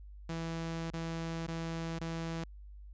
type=tone with dropouts; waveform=sawtooth; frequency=164.81 Hz; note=E3; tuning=in tune; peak=-32 dBFS; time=0.29-2.44 s; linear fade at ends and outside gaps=5 ms; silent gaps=0.904-0.935 / 1.467-1.481 / 1.988-2.01 s; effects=added 50 Hz sine -47 dBFS peak until 2.93 s + resampled to 16000 Hz